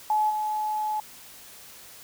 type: tone with level steps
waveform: sine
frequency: 854 Hz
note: G#5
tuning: 48 cents sharp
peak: -20 / -25 dBFS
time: 0.1-1 s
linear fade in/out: 2 ms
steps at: 0.29 s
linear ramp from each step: 20 ms
effects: white hiss -47 dBFS RMS until 2.03 s

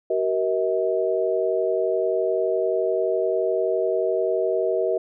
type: tone cluster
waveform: sine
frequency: 379.1 / 470.7 / 640 Hz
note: F#4 / A#4 / D#5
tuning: +42 / +17 / +49 cents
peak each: -24 dBFS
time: 0.1-4.98 s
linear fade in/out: 5 ms
effects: none

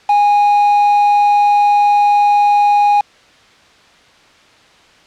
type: tone with quantisation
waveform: triangle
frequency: 823 Hz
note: G#5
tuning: 16 cents flat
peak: -6 dBFS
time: 0.09-3.01 s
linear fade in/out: 5 ms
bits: 4
effects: white hiss -46 dBFS RMS until 5.06 s + low-pass 4000 Hz 12 dB/octave

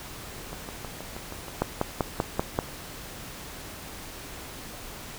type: two click trains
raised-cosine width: 1 ms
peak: -9 / -23 dBFS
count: 6 / 7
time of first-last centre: 1.62-2.589 / 0.53-1.482 s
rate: 5.16 / 6.3 Hz
effects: pink hiss -41 dBFS RMS until 5.18 s

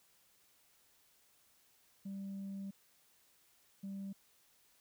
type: tone bursts at uneven times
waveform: sine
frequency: 196 Hz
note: G3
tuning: in tune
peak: -39 dBFS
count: 2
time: 2.05-2.71 / 3.83-4.13 s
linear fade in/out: 10 ms
effects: tanh soft clip ceiling -39 dBFS + white hiss -70 dBFS RMS until 4.8 s

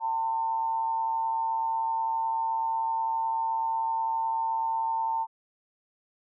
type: tone with amplitude modulation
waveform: sine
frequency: 902 Hz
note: A5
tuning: 43 cents sharp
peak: -23 dBFS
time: 0-5.27 s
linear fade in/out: 50 ms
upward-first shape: sine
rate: 131 Hz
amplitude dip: 50%
effects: none

